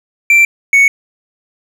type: tone pair in turn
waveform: triangle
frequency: 2349 / 2221 Hz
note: D7 / C#7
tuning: 0 / +3 cents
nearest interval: minor second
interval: 97 cents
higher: first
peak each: -3 dBFS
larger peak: neither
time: 0.3-0.45 / 0.73-0.88 s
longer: neither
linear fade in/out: 2 ms
effects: none